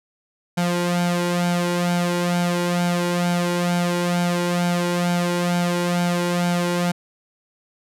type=tone with flanger; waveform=sawtooth; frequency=175.2 Hz; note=F3; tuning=6 cents sharp; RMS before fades=-21 dBFS; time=0.57-6.92 s; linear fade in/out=10 ms; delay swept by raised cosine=1.3 to 2.1 ms; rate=2.2 Hz; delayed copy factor=+0.65; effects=low-pass 12000 Hz 12 dB/octave